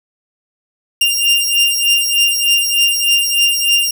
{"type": "beating tone pair", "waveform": "sawtooth", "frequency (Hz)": [2794, 2797.3], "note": ["F7", "F7"], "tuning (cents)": [0, 2], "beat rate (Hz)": 3.3, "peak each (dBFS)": -11, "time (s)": [1.01, 3.91], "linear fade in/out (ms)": 5, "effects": []}